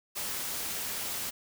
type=noise; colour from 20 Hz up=white; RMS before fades=-35 dBFS; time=0.15-1.31 s; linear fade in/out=20 ms; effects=none